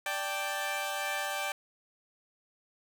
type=chord; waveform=15% pulse; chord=D suspended fourth; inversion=none; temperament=equal; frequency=587.3 / 784 / 880 Hz; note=D5 / G5 / A5; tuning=0 / 0 / 0 cents; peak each=-30 / -28 / -34 dBFS; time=0.06-1.52 s; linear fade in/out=2 ms; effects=none